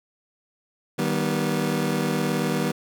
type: chord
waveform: 25% pulse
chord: Eb augmented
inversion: none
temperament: just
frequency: 155.56 / 194.45 / 243.1 Hz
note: Eb3 / G3 / B3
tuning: 0 / -14 / -27 cents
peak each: -23 dBFS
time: 0.98-2.72 s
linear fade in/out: 10 ms
effects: none